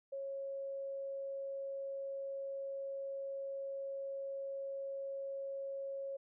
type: tone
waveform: sine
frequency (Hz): 548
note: C#5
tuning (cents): -20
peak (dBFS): -39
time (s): 0.12-6.17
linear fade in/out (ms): 10
effects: none